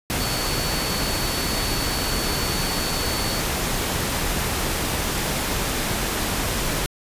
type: tone in noise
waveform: sine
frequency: 4457 Hz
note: C#8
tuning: 9 cents sharp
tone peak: -30 dBFS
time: 0.2-3.4 s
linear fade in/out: 0 ms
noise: pink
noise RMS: -24 dBFS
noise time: 0.1-6.86 s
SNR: -9 dB
effects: resampled to 32000 Hz